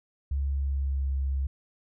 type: tone with pitch glide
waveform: sine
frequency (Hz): 69.3 to 67.76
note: C#2 to C#2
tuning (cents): 0 to -39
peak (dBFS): -25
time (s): 0.31-1.47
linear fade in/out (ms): 5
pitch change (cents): -39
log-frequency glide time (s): 0.5-1.12
effects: none